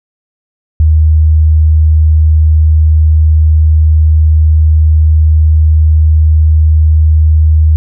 sine tone, 77.9 Hz, D#2, 3 cents sharp, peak -3 dBFS, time 0.8-7.76 s, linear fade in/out 0 ms, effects none

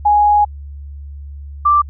sine tone pair in turn, 830.6 / 1175.4 Hz, G#5 / D6, 0 / +1 cents, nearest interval tritone, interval 601 cents, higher second, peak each -8 dBFS, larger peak neither, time 0.05-0.45 / 1.65-1.82 s, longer first, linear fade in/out 10 ms, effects added 71 Hz sine -28 dBFS peak until 1.89 s

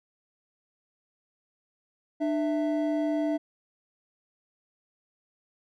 triangle tone pair together, 300 / 658.9 Hz, D4 / E5, +37 / -1 cents, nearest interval octave + major second, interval 1362 cents, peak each -24 / -28 dBFS, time 2.2-3.38 s, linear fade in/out 20 ms, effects none

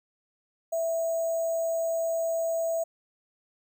sine tone with sample-and-hold, 659.3 Hz, E5, in tune, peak -25 dBFS, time 0.72-2.84 s, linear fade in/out 10 ms, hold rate 7350 Hz, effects none

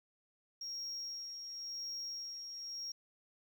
sine tone with tremolo, 5588 Hz, F8, in tune, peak -37 dBFS, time 0.61-2.92 s, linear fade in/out 5 ms, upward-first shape sine, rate 0.94 Hz, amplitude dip 50%, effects tanh soft clip ceiling -38 dBFS + 11-bit

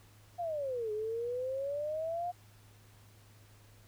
sine exponential two-way sweep, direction down then up, 718 to 419.4 to 718 Hz, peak -33 dBFS, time 0.38-2.32 s, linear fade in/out 20 ms, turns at 0.92 s, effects added 104 Hz sine -58 dBFS peak until 3.87 s + pink hiss -63 dBFS RMS until 3.87 s

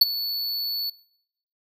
square tone with ADSR envelope, 4442 Hz, C#8, 3 cents sharp, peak -9 dBFS, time 0.01-0.9 s, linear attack 7 ms, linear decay 23 ms, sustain -17 dB, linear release 6 ms, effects noise-tail reverb RT60 0.8 s tail -23 dB re dry

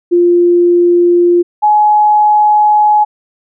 sine tone pair in turn, 349.2 / 843.1 Hz, F4 / G#5, 0 / +26 cents, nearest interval octave + minor third, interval 1526 cents, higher second, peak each -5 dBFS, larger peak neither, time 0.11-1.43 / 1.62-3.05 s, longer second, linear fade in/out 20 ms, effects none

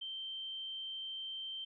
sine tone, 3127 Hz, G7, 5 cents flat, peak -40 dBFS, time 0.01-1.65 s, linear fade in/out 10 ms, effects none

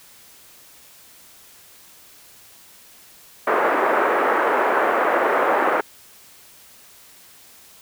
pink band-pass noise, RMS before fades -19 dBFS, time 3.47-5.81 s, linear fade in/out 5 ms, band 390 to 1700 Hz, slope 24 dB/octave, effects white hiss -48 dBFS RMS until 7.81 s

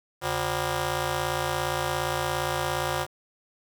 10% pulse ring-modulated tone, 221.1 Hz, A3, 9 cents sharp, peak -14 dBFS, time 0.21-3.07 s, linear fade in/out 50 ms, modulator 303 Hz, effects high-pass 100 Hz 12 dB/octave + 8-bit

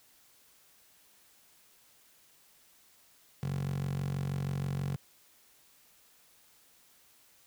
15% pulse tone with high-pass filter, 46.25 Hz, F#1, in tune, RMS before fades -34 dBFS, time 3.43-4.96 s, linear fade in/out 0 ms, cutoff 130 Hz, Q 3.7, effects white hiss -63 dBFS RMS until 7.46 s

